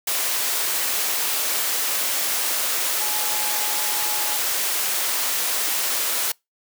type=tone in noise; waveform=sine; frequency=846 Hz; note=G#5; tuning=32 cents sharp; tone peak=-33 dBFS; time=3-4.37 s; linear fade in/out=5 ms; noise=white; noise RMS=-23 dBFS; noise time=0.07-6.32 s; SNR=-13 dB; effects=noise-tail reverb RT60 0.2 s tail -26 dB re dry + high-pass 400 Hz 12 dB/octave